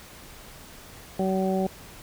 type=harmonic tone; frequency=189.6 Hz; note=F#3; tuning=43 cents sharp; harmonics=1 / 2 / 3 / 4; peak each=-25 / -28 / -30 / -31 dBFS; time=1.19-1.67 s; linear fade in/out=5 ms; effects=pink hiss -46 dBFS RMS until 2.02 s